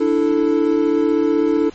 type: chord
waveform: triangle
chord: D suspended second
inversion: none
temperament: equal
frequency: 293.7 / 329.6 / 440 Hz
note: D4 / E4 / A4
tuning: 0 / 0 / 0 cents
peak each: -16 dBFS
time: 0-1.7 s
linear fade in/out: 10 ms
effects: pink hiss -44 dBFS RMS until 1.74 s + MP3 32 kbps